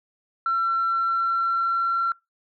sine tone with pitch glide, 1352 to 1361.4 Hz, E6 to F6, +43 to -45 cents, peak -19 dBFS, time 0.46-2.12 s, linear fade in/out 2 ms, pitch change +12 cents, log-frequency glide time 0.89-1.98 s, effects noise-tail reverb RT60 0.2 s tail -24 dB re dry + tanh soft clip ceiling -16 dBFS

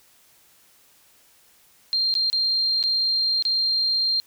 sine tone with dropouts, 4186 Hz, C8, in tune, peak -19 dBFS, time 1.93-4.2 s, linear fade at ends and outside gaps 0 ms, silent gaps 2.14-2.152 / 2.3-2.329 / 2.828-2.838 / 3.424-3.452 s, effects white hiss -57 dBFS RMS until 4.26 s

